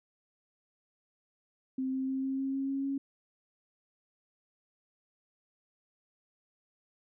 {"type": "tone with pitch steps", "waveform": "sine", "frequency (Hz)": [261.9, 263.7, 265.6, 267.4, 269.3, 271.1, 273, 274.9], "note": ["C4", "C4", "C4", "C4", "C#4", "C#4", "C#4", "C#4"], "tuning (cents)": [2, 14, 26, 38, -50, -38, -26, -14], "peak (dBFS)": -30, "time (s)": [1.78, 2.98], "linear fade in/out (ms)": 5, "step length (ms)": 150, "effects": []}